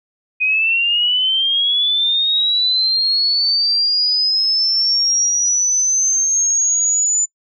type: linear sweep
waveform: sine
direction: up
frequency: 2489 to 7040 Hz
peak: -13 dBFS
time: 0.4-7.26 s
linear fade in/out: 20 ms
effects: noise-tail reverb RT60 0.1 s tail -25 dB re dry